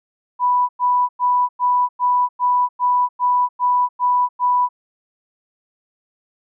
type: tone bursts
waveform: sine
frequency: 987.8 Hz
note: B5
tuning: in tune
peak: -13 dBFS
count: 11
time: 0.39-4.69 s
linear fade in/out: 50 ms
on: 300 ms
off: 100 ms
effects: none